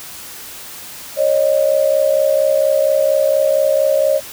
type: tone pair together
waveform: sine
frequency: 549.7 / 614 Hz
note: C#5 / D#5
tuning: -15 / -23 cents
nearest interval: major second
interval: 192 cents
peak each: -14 dBFS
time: 1.16-4.21 s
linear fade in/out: 50 ms
effects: white hiss -33 dBFS RMS until 4.32 s